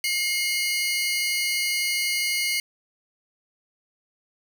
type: tone cluster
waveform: sawtooth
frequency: 2141 / 2922 / 4716 Hz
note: C7 / F#7 / D8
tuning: +39 / -22 / +6 cents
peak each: -21 / -28 / -27 dBFS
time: 0.04-2.6 s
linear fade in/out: 2 ms
effects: none